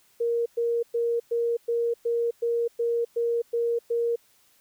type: tone bursts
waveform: sine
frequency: 468.8 Hz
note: A#4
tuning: 10 cents sharp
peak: -22 dBFS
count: 11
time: 0.2-4.16 s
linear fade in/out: 10 ms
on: 260 ms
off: 110 ms
effects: white hiss -62 dBFS RMS until 4.6 s